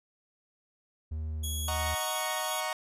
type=tone with vibrato; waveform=triangle; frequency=77.78 Hz; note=D#2; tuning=in tune; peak=-30 dBFS; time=1.11-1.95 s; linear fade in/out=10 ms; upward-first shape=sine; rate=1.8 Hz; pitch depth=8 cents each way
type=tone with tremolo; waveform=10% pulse; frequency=3340 Hz; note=G#7; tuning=9 cents sharp; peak=-27 dBFS; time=1.43-2.61 s; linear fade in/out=10 ms; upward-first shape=square; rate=1.9 Hz; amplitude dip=25%
type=chord; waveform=sawtooth; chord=D# minor seventh; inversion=none; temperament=equal; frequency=622.3 / 740 / 932.3 / 1108.7 Hz; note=D#5 / F#5 / A#5 / C#6; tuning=0 / 0 / 0 / 0 cents; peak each=-33 dBFS; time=1.68-2.73 s; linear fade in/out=2 ms
effects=resampled to 32000 Hz